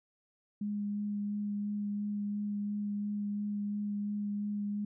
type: tone with vibrato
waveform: sine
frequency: 205.8 Hz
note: G#3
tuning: 16 cents flat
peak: -32 dBFS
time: 0.61-4.85 s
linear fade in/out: 5 ms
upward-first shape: sine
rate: 2.9 Hz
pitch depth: 11 cents each way
effects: none